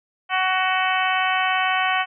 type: harmonic tone with a mistuned harmonic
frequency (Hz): 373.5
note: F#4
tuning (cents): +16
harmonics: 2 / 3 / 4 / 5 / 6 / 7 / 8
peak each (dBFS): -23 / -25 / -26 / -27 / -28 / -28 / -29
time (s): 0.29-2.06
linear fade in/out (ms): 50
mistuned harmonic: 8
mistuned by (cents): +27
effects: none